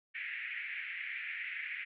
white band-pass noise, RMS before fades -41 dBFS, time 0.14-1.85 s, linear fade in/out 20 ms, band 1800 to 2400 Hz, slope 48 dB/octave, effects none

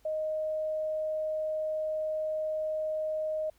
sine tone, 622.3 Hz, D#5, in tune, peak -29 dBFS, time 0.05-3.5 s, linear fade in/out 5 ms, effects added 50 Hz sine -64 dBFS peak until 3.58 s + pink hiss -67 dBFS RMS until 3.58 s

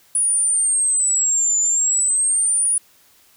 sine exponential two-way sweep, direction down then up, 9810 to 7040 to 9810 Hz, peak -15 dBFS, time 0.15-2.78 s, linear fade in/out 2 ms, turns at 1.59 s, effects white hiss -54 dBFS RMS until 3.36 s

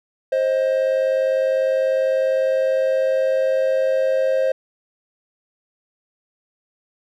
triangle tone pair together, 528.1 / 628 Hz, C5 / D#5, +16 / +16 cents, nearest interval minor third, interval 300 cents, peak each -15 / -21 dBFS, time 0.32-4.52 s, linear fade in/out 5 ms, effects none

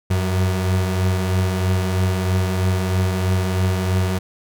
35% pulse beating tone pair, 92.5 / 95.6 Hz, F#2 / G2, 0 / -43 cents, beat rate 3.1 Hz, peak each -16 / -24 dBFS, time 0.1-4.19 s, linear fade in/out 10 ms, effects none

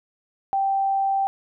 sine tone, 782 Hz, G5, 4 cents flat, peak -19 dBFS, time 0.53-1.27 s, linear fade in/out 0 ms, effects none

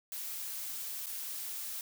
blue noise with dropouts, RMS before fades -40 dBFS, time 0.12-1.81 s, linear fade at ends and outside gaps 1 ms, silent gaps 1.06-1.067 s, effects none

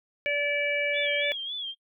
harmonic tone, 578 Hz, D5, 28 cents flat, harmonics 1 / 3 / 4 / 5, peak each -29 / -33 / -27 / -37 dBFS, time 0.26-1.32 s, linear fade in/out 0 ms
sine tone with vibrato, 3322 Hz, G#7, in tune, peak -31 dBFS, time 0.93-1.75 s, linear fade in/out 50 ms, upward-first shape sine, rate 3.6 Hz, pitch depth 91 cents each way
effects noise-tail reverb RT60 0.1 s tail -23 dB re dry

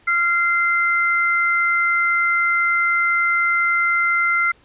sine tone pair together, 1384 / 2074 Hz, F6 / C7, -16 / -16 cents, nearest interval perfect fifth, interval 700 cents, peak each -18 dBFS, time 0.07-4.52 s, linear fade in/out 10 ms, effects pink hiss -54 dBFS RMS until 4.64 s + resampled to 8000 Hz

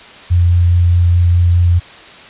sine tone with vibrato, 87.31 Hz, F2, in tune, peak -7 dBFS, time 0.3-1.8 s, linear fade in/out 20 ms, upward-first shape triangle, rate 4.8 Hz, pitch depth 12 cents each way, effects white hiss -36 dBFS RMS until 2.29 s + resampled to 8000 Hz

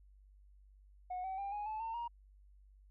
sine tone with pitch steps, 730 / 761.9 / 795.2 / 829.9 / 866.1 / 903.9 / 943.4 Hz, F#5 / G5 / G5 / G#5 / A5 / A5 / A#5, -24 / -49 / +25 / -1 / -28 / +46 / +20 cents, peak -36 dBFS, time 1.1-2.08 s, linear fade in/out 10 ms, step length 140 ms, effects tanh soft clip ceiling -36 dBFS + added 49 Hz sine -59 dBFS peak until 2.9 s

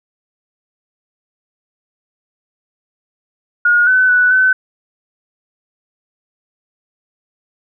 sine tone with pitch steps, 1436 / 1511 / 1482 / 1517 Hz, F6 / F#6 / F#6 / F#6, +48 / +36 / +2 / +43 cents, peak -8 dBFS, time 3.65-4.53 s, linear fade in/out 5 ms, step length 220 ms, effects none

